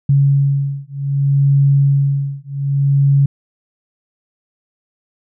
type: beating tone pair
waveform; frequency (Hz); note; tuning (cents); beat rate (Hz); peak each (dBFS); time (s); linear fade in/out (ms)
sine; 139.2 / 139.84; C#3 / C#3; +8 / +16; 0.64; -14; 0.09-3.26; 5
effects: none